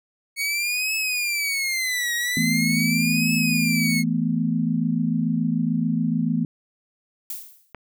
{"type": "tone with vibrato", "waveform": "sawtooth", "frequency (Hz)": 2217, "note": "C#7", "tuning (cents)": 0, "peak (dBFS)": -19, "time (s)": [0.36, 4.04], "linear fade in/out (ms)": 50, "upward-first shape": "triangle", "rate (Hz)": 0.42, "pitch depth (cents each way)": 280}
{"type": "chord", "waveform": "sine", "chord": "E suspended fourth", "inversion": "none", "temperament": "equal", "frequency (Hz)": [164.81, 220, 246.9], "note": ["E3", "A3", "B3"], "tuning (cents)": [0, 0, 0], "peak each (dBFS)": -24, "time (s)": [2.37, 6.45], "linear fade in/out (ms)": 2}
{"type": "noise with exponential decay", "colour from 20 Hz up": "violet", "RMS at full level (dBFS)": -29, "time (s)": [7.3, 7.73], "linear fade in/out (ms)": 1, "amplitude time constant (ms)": 93}
{"type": "click", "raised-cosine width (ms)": 0.5, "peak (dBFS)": -21, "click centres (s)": 7.747}
{"effects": []}